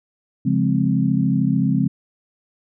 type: chord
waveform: sine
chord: Db major seventh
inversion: none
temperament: equal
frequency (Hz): 138.59 / 174.61 / 207.7 / 261.6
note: Db3 / F3 / Ab3 / C4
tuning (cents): 0 / 0 / 0 / 0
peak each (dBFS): -21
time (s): 0.45-1.88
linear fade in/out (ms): 10
effects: none